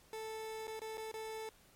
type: tone with dropouts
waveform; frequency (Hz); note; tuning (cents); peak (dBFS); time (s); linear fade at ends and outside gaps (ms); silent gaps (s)
30% pulse; 440; A4; 0; -39; 0.13-1.49; 1; 0.671-0.678 / 0.794-0.817 / 0.973-0.979 / 1.115-1.14
effects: pink hiss -65 dBFS RMS until 1.75 s + MP3 64 kbps